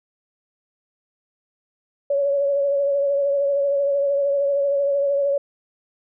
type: tone with vibrato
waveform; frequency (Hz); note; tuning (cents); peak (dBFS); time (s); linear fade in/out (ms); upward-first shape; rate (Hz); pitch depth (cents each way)
sine; 562; C#5; +24; -17; 2.1-5.38; 5; triangle; 13; 35
effects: none